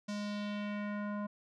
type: tone with low-pass filter sweep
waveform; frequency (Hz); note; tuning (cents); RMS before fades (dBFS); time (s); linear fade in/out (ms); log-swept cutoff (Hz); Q
square; 206.6; G#3; -9; -38; 0.08-1.27; 10; 6300 to 1100; 1.8
effects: none